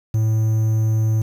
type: tone with quantisation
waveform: triangle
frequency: 110 Hz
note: A2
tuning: in tune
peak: -13 dBFS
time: 0.14-1.22 s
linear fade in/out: 5 ms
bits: 7
effects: none